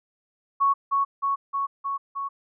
sine tone with echo, 1109 Hz, C#6, in tune, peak -17 dBFS, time 0.6-0.74 s, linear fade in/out 20 ms, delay 310 ms, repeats 5, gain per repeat -2 dB, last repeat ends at 2.29 s, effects none

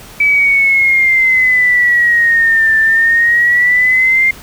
sine exponential two-way sweep, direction down then up, 2302 to 1771 to 2114 Hz, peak -7 dBFS, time 0.2-4.31 s, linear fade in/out 5 ms, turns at 2.78 s, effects pink hiss -35 dBFS RMS until 4.42 s

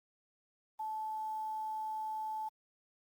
sine tone with quantisation, 870 Hz, A5, 20 cents flat, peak -36 dBFS, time 0.79-2.49 s, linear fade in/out 10 ms, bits 10, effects Opus 24 kbps

